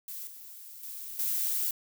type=noise with level steps; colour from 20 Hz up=violet; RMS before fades=-40 / -47 / -41 / -30 dBFS; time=0.08-1.71 s; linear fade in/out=2 ms; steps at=0.27 / 0.83 / 1.19 s; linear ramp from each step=2 ms; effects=none